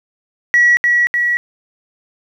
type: tone with echo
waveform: sine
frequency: 1928 Hz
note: B6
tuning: 42 cents flat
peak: -6 dBFS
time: 0.54-0.77 s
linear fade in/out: 0 ms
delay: 300 ms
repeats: 2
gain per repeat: -3 dB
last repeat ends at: 1.37 s
effects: tanh soft clip ceiling -4 dBFS + 8-bit